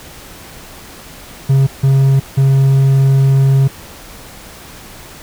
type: tone bursts at uneven times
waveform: triangle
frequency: 135.6 Hz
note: C#3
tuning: 38 cents flat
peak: -5 dBFS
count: 3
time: 1.49-1.67 / 1.83-2.2 / 2.37-3.68 s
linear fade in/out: 10 ms
effects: pink hiss -35 dBFS RMS until 5.22 s